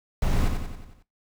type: noise with echo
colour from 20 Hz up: brown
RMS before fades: -23 dBFS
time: 0.22-0.48 s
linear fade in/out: 2 ms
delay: 91 ms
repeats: 6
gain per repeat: -5 dB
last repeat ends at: 1.026 s
effects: noise-tail reverb RT60 0.2 s tail -18 dB re dry